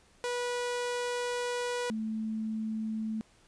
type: tone pair in turn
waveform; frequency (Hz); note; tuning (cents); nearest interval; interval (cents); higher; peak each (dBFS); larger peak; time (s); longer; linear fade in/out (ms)
sawtooth / sine; 487.9 / 219.2; B4 / A3; -21 / -6; octave + major second; 1385; first; -27 / -31; first; 0.24-1.9 / 1.9-3.21; first; 0
effects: pink hiss -63 dBFS RMS until 3.47 s + resampled to 22050 Hz